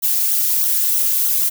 violet noise with flanger, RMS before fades -17 dBFS, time 0.02-1.5 s, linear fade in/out 20 ms, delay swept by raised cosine 0.4 to 2.7 ms, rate 3.2 Hz, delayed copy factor -1, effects none

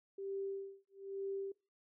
sine tone with tremolo, 392 Hz, G4, in tune, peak -37 dBFS, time 0.18-1.52 s, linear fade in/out 5 ms, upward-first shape sine, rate 1.1 Hz, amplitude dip 100%, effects noise-tail reverb RT60 0.3 s tail -23 dB re dry

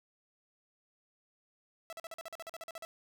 sawtooth tone bursts, 659.3 Hz, E5, in tune, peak -38 dBFS, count 14, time 1.9-2.85 s, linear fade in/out 0 ms, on 27 ms, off 44 ms, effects none

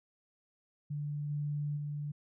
sine tone with level steps, 146.83 Hz, D3, in tune, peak -34 / -32 / -35 dBFS, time 0.9-2.12 s, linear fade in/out 10 ms, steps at 1.29 / 1.76 s, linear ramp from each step 20 ms, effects none

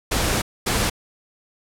pink noise bursts at uneven times, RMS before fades -21 dBFS, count 2, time 0.11-0.42 / 0.66-0.9 s, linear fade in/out 10 ms, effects low-pass 12000 Hz 12 dB/octave

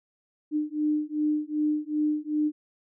sine beating tone pair, 300.7 / 303.3 Hz, D4 / D#4, +41 / -44 cents, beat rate 2.6 Hz, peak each -27 dBFS, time 0.51-2.52 s, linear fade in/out 50 ms, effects none

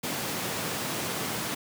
pink high-pass noise, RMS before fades -32 dBFS, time 0.03-1.55 s, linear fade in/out 10 ms, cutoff 120 Hz, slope 24 dB/octave, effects none

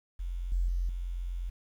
sine tone with level steps, 44.03 Hz, F1, 15 cents sharp, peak -32 / -25 / -27 / -32 dBFS, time 0.19-1.5 s, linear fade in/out 10 ms, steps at 0.52 / 0.68 / 0.89 s, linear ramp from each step 2 ms, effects 10-bit

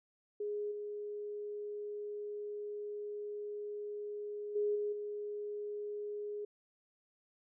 sine tone with level steps, 415.3 Hz, G#4, in tune, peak -35 / -39 / -30 / -33 / -38 dBFS, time 0.4-6.45 s, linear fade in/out 5 ms, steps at 0.71 / 4.55 / 4.75 / 4.92 s, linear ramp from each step 10 ms, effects none

